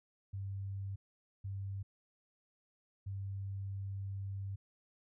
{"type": "tone bursts at uneven times", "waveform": "sine", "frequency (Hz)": 98, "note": "G2", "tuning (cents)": 0, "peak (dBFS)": -38, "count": 3, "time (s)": [[0.33, 0.96], [1.44, 1.83], [3.06, 4.56]], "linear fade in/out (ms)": 10, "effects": []}